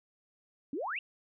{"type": "exponential sweep", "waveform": "sine", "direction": "up", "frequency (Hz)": [252.6, 2900], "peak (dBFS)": -33, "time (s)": [0.73, 0.99], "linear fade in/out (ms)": 2, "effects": []}